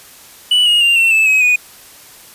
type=tone with pitch steps; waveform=triangle; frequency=2960 / 2872 / 2787 / 2705 / 2625 / 2547 / 2472 Hz; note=F#7 / F7 / F7 / E7 / E7 / D#7 / D#7; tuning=0 / +48 / -4 / +44 / -8 / +40 / -12 cents; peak=-7 dBFS; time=0.51-1.56 s; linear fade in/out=5 ms; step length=150 ms; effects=white hiss -40 dBFS RMS until 2.34 s + resampled to 32000 Hz